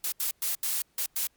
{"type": "noise bursts at uneven times", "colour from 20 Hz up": "blue", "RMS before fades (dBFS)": -29, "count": 6, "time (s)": [[0.04, 0.12], [0.2, 0.31], [0.42, 0.55], [0.63, 0.82], [0.98, 1.06], [1.16, 1.27]], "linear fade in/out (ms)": 2, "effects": ["pink hiss -68 dBFS RMS until 1.36 s", "MP3 96 kbps"]}